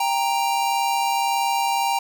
square tone pair together, 790.6 / 932.3 Hz, G5 / A#5, +15 / 0 cents, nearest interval minor third, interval 285 cents, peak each -23 dBFS, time 0-1.99 s, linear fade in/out 5 ms, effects none

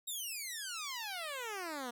10% pulse exponential sweep, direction down, 3815 to 233.1 Hz, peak -31 dBFS, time 0.07-1.91 s, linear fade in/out 10 ms, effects none

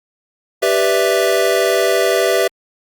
square chord, E minor seventh, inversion first, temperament equal, 392 / 493.9 / 587.3 / 659.3 Hz, G4 / B4 / D5 / E5, 0 / 0 / 0 / 0 cents, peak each -18 / -19 / -22 / -18 dBFS, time 0.62-2.48 s, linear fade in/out 10 ms, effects Opus 48 kbps

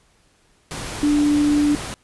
sine tone in noise, 293.7 Hz, D4, in tune, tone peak -14 dBFS, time 1.03-1.75 s, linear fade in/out 0 ms, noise pink, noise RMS -30 dBFS, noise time 0.71-1.94 s, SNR +13 dB, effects pink hiss -59 dBFS RMS until 2.03 s + resampled to 24000 Hz

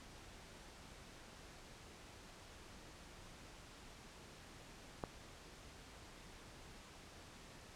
click, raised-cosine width 1 ms, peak -26 dBFS, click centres 5.038 s, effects pink hiss -57 dBFS RMS until 7.75 s + low-pass 8000 Hz 12 dB/octave

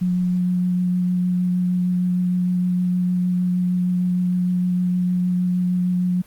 sine tone with vibrato, 180 Hz, F#3, 47 cents flat, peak -17 dBFS, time 0.01-6.22 s, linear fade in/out 10 ms, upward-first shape triangle, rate 6.5 Hz, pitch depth 11 cents each way, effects pink hiss -51 dBFS RMS until 6.26 s + Opus 48 kbps

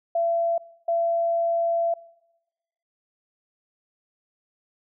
sine tone pair in turn, 675 / 675 Hz, E5 / E5, +41 / +41 cents, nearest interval unison, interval 0 cents, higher neither, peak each -20 dBFS, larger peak neither, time 0.15-0.58 / 0.88-1.94 s, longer second, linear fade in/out 5 ms, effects noise-tail reverb RT60 1.0 s tail -22 dB re dry

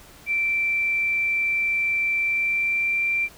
sine tone with pitch glide, 2342 to 2358 Hz, D7 to D7, -5 to +6 cents, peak -20 dBFS, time 0.26-3.29 s, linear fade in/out 50 ms, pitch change +11 cents, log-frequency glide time 2.19-3.01 s, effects pink hiss -48 dBFS RMS until 3.37 s

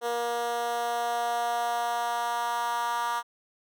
10% pulse tone with high-pass filter sweep, 236.9 Hz, A#3, 28 cents sharp, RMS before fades -29 dBFS, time 0.01-3.23 s, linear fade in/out 50 ms, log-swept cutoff 520 to 1000 Hz, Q 3.4, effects none

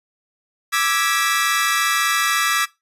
sawtooth chord, E dominant seventh, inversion third, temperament equal with one note detuned, 1174.7 / 1318.5 / 1661.2 / 1950.6 Hz, D6 / E6 / G#6 / B6, 0 / 0 / 0 / -22 cents, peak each -19 dBFS, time 0.72-2.66 s, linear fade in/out 20 ms, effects noise-tail reverb RT60 0.2 s tail -19 dB re dry + resampled to 32000 Hz

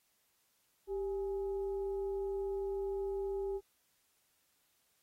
sine tone with frequency modulation, 392 Hz, G4, in tune, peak -34 dBFS, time 0.87-3.61 s, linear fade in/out 50 ms, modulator 439 Hz, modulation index 0.32, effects white hiss -75 dBFS RMS until 5.02 s + AAC 48 kbps

